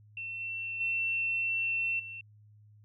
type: tone with level steps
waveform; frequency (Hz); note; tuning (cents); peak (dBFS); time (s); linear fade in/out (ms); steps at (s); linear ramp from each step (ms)
sine; 2699; E7; +40; -36 / -34 / -28 / -40; 0.17-2.21; 2; 0.4 / 0.8 / 1.99; 10
effects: added 105 Hz sine -55 dBFS peak until 2.84 s